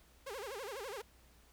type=tone with vibrato; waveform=sawtooth; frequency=466.2 Hz; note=A#4; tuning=in tune; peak=-38 dBFS; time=0.26-1.02 s; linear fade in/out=10 ms; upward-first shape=sine; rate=12 Hz; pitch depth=300 cents each way; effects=added 60 Hz sine -66 dBFS peak until 1.52 s + pink hiss -66 dBFS RMS until 1.52 s